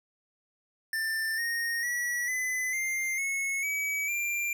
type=tone with pitch steps; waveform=square; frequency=1783 / 1857.6 / 1935.4 / 2016 / 2101 / 2189 / 2280 / 2376 Hz; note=A6 / A#6 / B6 / B6 / C7 / C#7 / C#7 / D7; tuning=+22 / -7 / -36 / +35 / +7 / -22 / +48 / +20 cents; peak=-29 dBFS; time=0.93-4.53 s; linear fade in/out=2 ms; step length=450 ms; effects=none